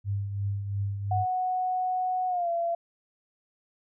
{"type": "tone with tremolo", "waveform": "sine", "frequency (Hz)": 100.1, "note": "G2", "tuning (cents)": 37, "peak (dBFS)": -25, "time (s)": [0.04, 1.26], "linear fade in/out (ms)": 50, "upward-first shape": "triangle", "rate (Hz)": 2.9, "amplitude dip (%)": 55}
{"type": "tone with pitch glide", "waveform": "sine", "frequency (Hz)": [738, 680.7], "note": ["F#5", "F5"], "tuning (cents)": [-5, -45], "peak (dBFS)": -25, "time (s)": [1.11, 2.75], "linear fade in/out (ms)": 5, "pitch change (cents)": -140, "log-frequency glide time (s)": [2.28, 2.49]}
{"effects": []}